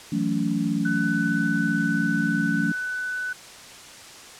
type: chord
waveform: sine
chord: F# minor seventh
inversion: third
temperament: equal with one note detuned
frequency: 164.81 / 185 / 220 / 283.2 Hz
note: E3 / F#3 / A3 / C#4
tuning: 0 / 0 / 0 / +37 cents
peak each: -28 / -28 / -26 / -26 dBFS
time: 0.12-2.72 s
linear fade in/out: 5 ms
type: tone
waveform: sine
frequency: 1497 Hz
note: F#6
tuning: 20 cents sharp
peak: -26 dBFS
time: 0.85-3.33 s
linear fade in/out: 5 ms
effects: white hiss -43 dBFS RMS until 4.39 s + low-pass 8000 Hz 12 dB/octave